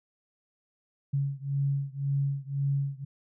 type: beating tone pair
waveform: sine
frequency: 138.59 / 140.49 Hz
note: C#3 / C#3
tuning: 0 / +24 cents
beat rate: 1.9 Hz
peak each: -29 / -30 dBFS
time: 1.13-3.05 s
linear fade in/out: 10 ms
effects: none